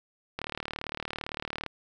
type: click train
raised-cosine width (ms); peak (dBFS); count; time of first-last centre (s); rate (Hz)
0.3; -17; 49; 0.39-1.663; 37.7
effects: none